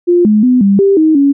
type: tone with pitch steps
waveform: sine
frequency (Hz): 350.8 / 212.1 / 251.2 / 198.3 / 394.3 / 314.7 / 280.3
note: F4 / G#3 / B3 / G3 / G4 / D#4 / C#4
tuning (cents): +8 / +37 / +30 / +20 / +10 / +20 / +19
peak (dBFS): -5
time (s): 0.07-1.33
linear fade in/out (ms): 20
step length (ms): 180
effects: none